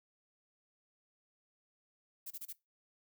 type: noise bursts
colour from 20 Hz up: violet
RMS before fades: -44 dBFS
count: 4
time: 2.26-2.529 s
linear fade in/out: 10 ms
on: 47 ms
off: 27 ms
effects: noise-tail reverb RT60 0.2 s tail -20 dB re dry